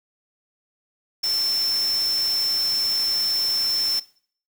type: tone in noise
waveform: sine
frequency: 5350 Hz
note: E8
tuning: 25 cents sharp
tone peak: -20 dBFS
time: 1.23-4 s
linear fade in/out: 10 ms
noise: white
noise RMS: -34 dBFS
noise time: 1.23-4 s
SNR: +11 dB
effects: noise-tail reverb RT60 0.5 s tail -18 dB re dry